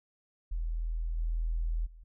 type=tone with level steps; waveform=sine; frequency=40.96 Hz; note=E1; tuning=10 cents flat; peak=-30 / -28 / -48 dBFS; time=0.51-2.04 s; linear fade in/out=10 ms; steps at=1.17 / 1.85 s; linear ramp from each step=20 ms; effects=none